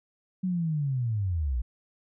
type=linear sweep; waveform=sine; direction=down; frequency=189 to 54.9 Hz; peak=-25 dBFS; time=0.43-1.62 s; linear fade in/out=10 ms; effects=none